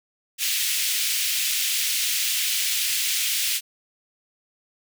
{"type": "high-pass noise", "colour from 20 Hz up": "pink", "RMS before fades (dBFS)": -24, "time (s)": [0.38, 3.61], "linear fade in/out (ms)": 50, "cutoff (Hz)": 2400, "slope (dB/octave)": 24, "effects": []}